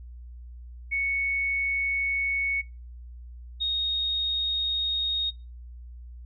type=tone pair in turn; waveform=sine; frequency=2217 / 3729 Hz; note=C#7 / A#7; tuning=0 / 0 cents; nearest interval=major sixth; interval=900 cents; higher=second; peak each=-24 / -24 dBFS; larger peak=neither; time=0.91-2.62 / 3.6-5.31 s; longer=neither; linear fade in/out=20 ms; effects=noise-tail reverb RT60 0.3 s tail -25 dB re dry + added 60 Hz sine -40 dBFS peak until 6.25 s